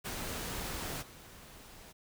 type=noise with level steps; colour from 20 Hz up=pink; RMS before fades=-39 / -53 dBFS; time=0.04-1.93 s; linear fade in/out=20 ms; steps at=1.01 s; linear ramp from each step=20 ms; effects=none